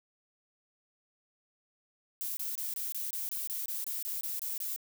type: noise bursts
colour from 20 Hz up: violet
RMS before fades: -36 dBFS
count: 14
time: 2.21-4.762 s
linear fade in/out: 0 ms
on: 160 ms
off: 24 ms
effects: none